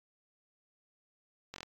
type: slowing click train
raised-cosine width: 0.2 ms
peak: -25 dBFS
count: 5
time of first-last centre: 1.54-1.631 s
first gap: 21 ms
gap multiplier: 1.05
effects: AAC 64 kbps